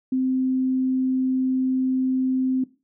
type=tone; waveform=sine; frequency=259.5 Hz; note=C4; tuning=14 cents flat; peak=-19 dBFS; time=0.12-2.64 s; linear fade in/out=5 ms; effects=noise-tail reverb RT60 0.3 s tail -18 dB re dry